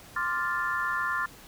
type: chord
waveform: sine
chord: D minor seventh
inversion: third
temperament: equal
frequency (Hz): 1046.5 / 1174.7 / 1396.9 / 1760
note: C6 / D6 / F6 / A6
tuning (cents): 0 / 0 / 0 / 0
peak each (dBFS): -32 / -35 / -31 / -31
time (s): 0.16-1.26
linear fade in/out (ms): 5
effects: pink hiss -50 dBFS RMS until 1.47 s